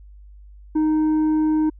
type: tone with tanh clipping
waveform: sine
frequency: 310 Hz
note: D#4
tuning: 6 cents flat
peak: -17 dBFS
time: 0.75-1.7 s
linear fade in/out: 10 ms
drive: 5 dB
effects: added 50 Hz sine -41 dBFS peak until 1.79 s